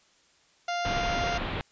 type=harmonic tone; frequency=698.5 Hz; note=F5; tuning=in tune; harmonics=1 / 2 / 3 / 4 / 5 / 6 / 7 / 8 / 9; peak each=-29 / -35 / -39 / -41 / -43 / -45 / -46 / -47 / -48 dBFS; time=0.68-1.38 s; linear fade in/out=5 ms
type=low-pass noise; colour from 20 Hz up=pink; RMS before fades=-32 dBFS; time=0.85-1.61 s; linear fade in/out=0 ms; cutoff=3800 Hz; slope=48 dB/octave
effects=white hiss -63 dBFS RMS until 1.71 s + resampled to 16000 Hz